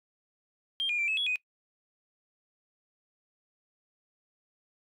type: tone with pitch steps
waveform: sine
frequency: 3193 / 2425 / 2351 / 2591 / 3361 / 2497 Hz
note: G7 / D#7 / D7 / E7 / G#7 / D#7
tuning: +31 / -45 / +1 / -30 / +20 / +6 cents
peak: -26 dBFS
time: 0.8-1.358 s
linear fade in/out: 0 ms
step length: 93 ms
effects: noise-tail reverb RT60 0.1 s tail -22 dB re dry + tanh soft clip ceiling -22 dBFS